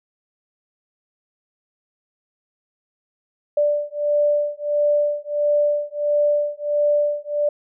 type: beating tone pair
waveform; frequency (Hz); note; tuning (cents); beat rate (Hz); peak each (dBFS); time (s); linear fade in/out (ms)
sine; 587.3 / 588.8; D5 / D5; 0 / +4; 1.5; -20; 3.57-7.49; 5
effects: none